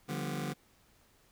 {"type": "chord", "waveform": "sawtooth", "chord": "G dominant seventh", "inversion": "second", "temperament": "just", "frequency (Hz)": [147, 176.4, 196, 245], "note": ["D3", "F3", "G3", "B3"], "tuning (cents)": [2, 18, 0, -14], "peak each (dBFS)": [-34, -37, -37, -38], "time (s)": [0.08, 0.54], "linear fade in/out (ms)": 20, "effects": ["pink hiss -66 dBFS RMS until 1.31 s"]}